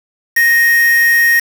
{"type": "tone with quantisation", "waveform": "triangle", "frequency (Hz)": 1864.7, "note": "A#6", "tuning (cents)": 0, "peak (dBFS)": -6, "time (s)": [0.36, 1.4], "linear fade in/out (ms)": 10, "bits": 3, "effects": []}